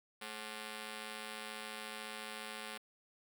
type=ring-modulated tone; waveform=5% pulse; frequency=322.2 Hz; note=E4; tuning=39 cents flat; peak=-29 dBFS; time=0.21-2.78 s; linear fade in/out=10 ms; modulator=104 Hz; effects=11-bit